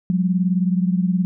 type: beating tone pair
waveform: sine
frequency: 179.7 / 198.7 Hz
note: F3 / G3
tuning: +50 / +24 cents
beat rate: 19 Hz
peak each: -17 / -22 dBFS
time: 0.1-1.25 s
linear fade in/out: 0 ms
effects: none